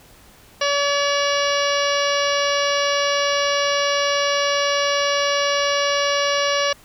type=harmonic tone; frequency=570 Hz; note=C#5; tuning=48 cents sharp; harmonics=1 / 2 / 3 / 4 / 5 / 6 / 7 / 8 / 9 / 10; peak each=-21 / -24 / -26 / -29 / -26 / -32 / -31 / -34 / -32 / -30 dBFS; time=0.61-6.73 s; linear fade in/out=5 ms; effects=pink hiss -49 dBFS RMS until 6.84 s